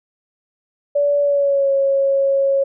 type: tone with pitch glide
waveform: sine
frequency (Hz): 575 to 548.7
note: D5 to C#5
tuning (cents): -37 to -18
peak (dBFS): -13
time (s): 0.95-2.64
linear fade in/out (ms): 10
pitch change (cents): -81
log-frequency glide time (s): 1.21-1.71
effects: none